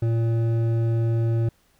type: tone with hard clipping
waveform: triangle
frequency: 114.8 Hz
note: A#2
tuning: 26 cents flat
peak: -21 dBFS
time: 0.02-1.49 s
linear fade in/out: 5 ms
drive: 13 dB
effects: pink hiss -63 dBFS RMS until 1.79 s